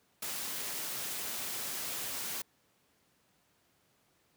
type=noise; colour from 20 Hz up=white; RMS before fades=-38 dBFS; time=0.22-2.42 s; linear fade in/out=5 ms; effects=pink hiss -71 dBFS RMS until 4.36 s + high-pass 100 Hz 12 dB/octave